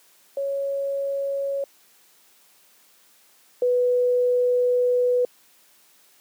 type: tone pair in turn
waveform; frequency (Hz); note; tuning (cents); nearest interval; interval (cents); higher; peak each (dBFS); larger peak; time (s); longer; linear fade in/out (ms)
sine; 554.4 / 493.9; C#5 / B4; 0 / 0; major second; 200; first; -23 / -17; second; 0.37-1.64 / 3.62-5.25; second; 2
effects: white hiss -57 dBFS RMS until 6.2 s + high-pass 200 Hz 12 dB/octave